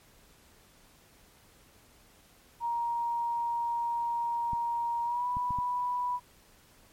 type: tone with pitch glide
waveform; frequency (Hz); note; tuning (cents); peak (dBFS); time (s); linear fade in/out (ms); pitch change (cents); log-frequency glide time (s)
sine; 940 to 983.9; A#5 to B5; +14 to -7; -28; 2.6-6.2; 50; +79; 5.04-5.26
type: clicks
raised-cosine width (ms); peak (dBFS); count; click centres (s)
5; -27; 4; 4.533 / 5.369 / 5.507 / 5.587
effects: pink hiss -60 dBFS RMS until 6.92 s + MP3 64 kbps